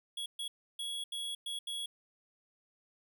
square tone bursts at uneven times, 3343 Hz, G#7, 11 cents sharp, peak -37 dBFS, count 6, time 0.17-0.26 / 0.39-0.48 / 0.79-1.04 / 1.12-1.35 / 1.46-1.59 / 1.67-1.86 s, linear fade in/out 5 ms, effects none

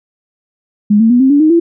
sine tone with pitch steps, 207.7 / 225.2 / 244.2 / 264.7 / 287 / 311.2 / 337.4 Hz, G#3 / A3 / B3 / C4 / D4 / D#4 / E4, 0 / +40 / -19 / +20 / -40 / 0 / +40 cents, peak -5 dBFS, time 0.9-1.6 s, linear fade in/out 10 ms, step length 100 ms, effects none

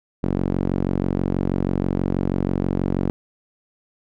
sawtooth tone with band-pass filter, 46.21 Hz, F#1, 1 cent flat, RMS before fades -22 dBFS, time 0.23-3.1 s, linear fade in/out 0 ms, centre 260 Hz, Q 1.1, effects none

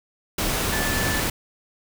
sine tone in noise, 1748 Hz, A6, 12 cents flat, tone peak -28 dBFS, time 0.72-1.2 s, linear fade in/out 5 ms, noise pink, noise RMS -24 dBFS, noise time 0.38-1.3 s, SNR -7 dB, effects none

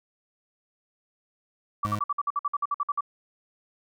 sine tone bursts, 1154 Hz, D6, 31 cents flat, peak -23 dBFS, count 14, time 1.83-3.008 s, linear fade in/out 5 ms, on 34 ms, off 54 ms
25% pulse tone, 104.6 Hz, G#2, 13 cents sharp, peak -26 dBFS, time 1.85-1.99 s, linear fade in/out 0 ms
effects none

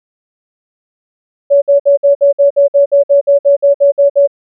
sine tone bursts, 565 Hz, C#5, 33 cents sharp, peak -4 dBFS, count 16, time 1.5-4.275 s, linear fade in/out 20 ms, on 120 ms, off 57 ms, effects none

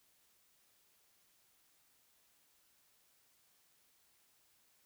silence, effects white hiss -72 dBFS RMS until 4.85 s

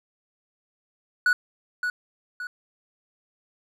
triangle tone with echo, 1470 Hz, F#6, 12 cents flat, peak -15 dBFS, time 1.26-1.33 s, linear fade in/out 2 ms, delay 570 ms, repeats 2, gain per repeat -7 dB, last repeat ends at 2.47 s, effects none

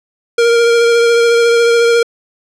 square tone with vibrato, 467.8 Hz, A#4, 6 cents sharp, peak -8 dBFS, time 0.38-2.03 s, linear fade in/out 5 ms, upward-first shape triangle, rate 14 Hz, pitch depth 20 cents each way, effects low-pass 7000 Hz 12 dB/octave

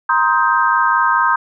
sine chord, C minor seventh, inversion third, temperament just, 941.9 / 1046.5 / 1255.8 / 1569.8 Hz, Bb5 / C6 / Eb6 / G6, +18 / 0 / +16 / +2 cents, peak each -17 dBFS, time 0.09-1.36 s, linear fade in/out 5 ms, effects none

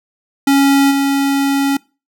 square tone with level steps, 277.2 Hz, C#4, in tune, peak -9 / -13 dBFS, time 0.47-1.77 s, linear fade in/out 5 ms, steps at 0.9 s, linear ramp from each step 20 ms, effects noise-tail reverb RT60 0.3 s tail -23 dB re dry

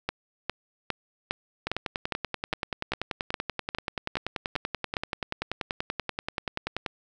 two click trains, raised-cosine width 0.3 ms, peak -11 / -13 dBFS, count 13 / 55, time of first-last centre 0.09-4.968 / 1.67-6.862 s, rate 2.46 / 10.4 Hz, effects none

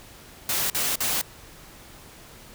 white noise bursts, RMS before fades -25 dBFS, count 3, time 0.49-1.214 s, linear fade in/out 2 ms, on 210 ms, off 47 ms, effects pink hiss -47 dBFS RMS until 2.54 s

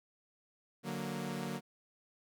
sawtooth chord, D augmented, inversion none, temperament equal, 146.83 / 185 / 233.1 Hz, D3 / F#3 / A#3, 0 / 0 / 0 cents, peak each -39 / -37 / -37 dBFS, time 0.83-1.61 s, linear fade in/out 50 ms, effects none

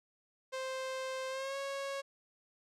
sawtooth tone with pitch glide, 523.3 to 551.2 Hz, C5 to C#5, 0 to -10 cents, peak -33 dBFS, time 0.52-2.02 s, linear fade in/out 20 ms, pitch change +90 cents, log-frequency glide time 1.29-1.57 s, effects low-pass 8000 Hz 12 dB/octave

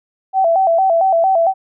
sine tone with vibrato, 715 Hz, F5, 41 cents sharp, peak -10 dBFS, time 0.33-1.54 s, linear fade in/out 50 ms, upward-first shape square, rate 4.4 Hz, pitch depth 120 cents each way, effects none

